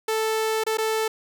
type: tone with dropouts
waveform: sawtooth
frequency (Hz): 440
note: A4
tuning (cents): 0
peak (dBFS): -18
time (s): 0.08-1.08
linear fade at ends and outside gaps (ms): 5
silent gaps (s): 0.638-0.665 / 0.773-0.783
effects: none